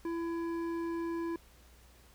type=tone with hard clipping; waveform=sine; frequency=335 Hz; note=E4; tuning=28 cents sharp; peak=-35 dBFS; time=0.05-1.36 s; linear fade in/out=2 ms; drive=10 dB; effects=added 60 Hz sine -59 dBFS peak until 2.14 s + pink hiss -62 dBFS RMS until 2.14 s